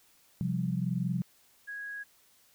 sine chord, C suspended fourth, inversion none, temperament equal, 130.81 / 174.61 / 196 Hz, C3 / F3 / G3, 0 / 0 / 0 cents, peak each -33 / -31 / -35 dBFS, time 0.41-1.22 s, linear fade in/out 0 ms
sine tone, 1655 Hz, G#6, 6 cents flat, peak -37 dBFS, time 1.67-2.04 s, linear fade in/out 20 ms
effects white hiss -64 dBFS RMS until 2.54 s

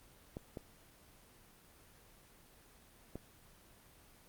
clicks, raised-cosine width 2 ms, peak -29 dBFS, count 3, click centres 0.369 / 0.572 / 3.156 s, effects pink hiss -62 dBFS RMS until 4.28 s + Opus 24 kbps

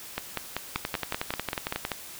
two click trains, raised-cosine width 0.3 ms, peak -12 / -12 dBFS, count 10 / 13, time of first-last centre 0.18-1.917 / 0.76-1.851 s, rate 5.18 / 11 Hz, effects white hiss -43 dBFS RMS until 2.19 s

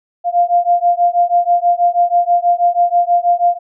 sine beating tone pair, 696 / 702.2 Hz, F5 / F5, -6 / +9 cents, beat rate 6.2 Hz, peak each -13 dBFS, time 0.24-3.59 s, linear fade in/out 50 ms, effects none

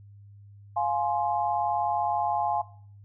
sine chord, F minor, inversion none, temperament just, 698.5 / 838.1 / 1047.7 Hz, F5 / Ab5 / C6, 0 / +16 / +2 cents, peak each -28 / -26 / -32 dBFS, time 0.76-2.62 s, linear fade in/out 10 ms, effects noise-tail reverb RT60 0.5 s tail -17 dB re dry + added 101 Hz sine -47 dBFS peak until 3.04 s

